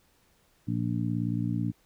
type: harmonic tone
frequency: 58.27 Hz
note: A#1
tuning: in tune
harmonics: 2 / 3 / 4 / 5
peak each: -30 / -32 / -33 / -34 dBFS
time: 0.67-1.72 s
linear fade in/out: 20 ms
effects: pink hiss -66 dBFS RMS until 1.85 s